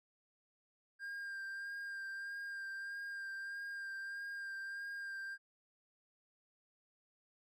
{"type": "tone with vibrato", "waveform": "triangle", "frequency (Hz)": 1599, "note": "G6", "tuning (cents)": 34, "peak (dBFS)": -40, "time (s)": [0.99, 5.38], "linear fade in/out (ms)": 50, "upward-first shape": "sine", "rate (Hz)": 1.6, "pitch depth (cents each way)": 20, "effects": []}